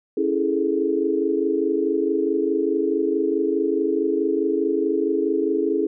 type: chord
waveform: sine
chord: A major seventh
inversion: first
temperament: equal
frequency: 277.2 / 329.6 / 415.3 / 440 Hz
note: C#4 / E4 / G#4 / A4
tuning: 0 / 0 / 0 / 0 cents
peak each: -26 / -23 / -22 / -28 dBFS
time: 0.17-5.87 s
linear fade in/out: 5 ms
effects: none